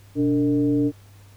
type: tone with frequency modulation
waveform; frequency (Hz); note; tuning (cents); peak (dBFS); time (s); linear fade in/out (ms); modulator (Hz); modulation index
sine; 290; D4; -22; -17; 0.15-0.92; 50; 165; 0.71
effects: added 100 Hz sine -46 dBFS peak until 1.36 s + pink hiss -55 dBFS RMS until 1.36 s